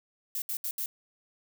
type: noise bursts at uneven times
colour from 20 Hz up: violet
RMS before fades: -33 dBFS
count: 4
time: 0.35-0.42 / 0.49-0.57 / 0.64-0.71 / 0.78-0.86 s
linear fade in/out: 2 ms
effects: none